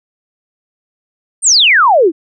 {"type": "exponential sweep", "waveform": "sine", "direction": "down", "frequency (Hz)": [9200, 295.4], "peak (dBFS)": -5, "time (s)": [1.42, 2.12], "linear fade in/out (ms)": 50, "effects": []}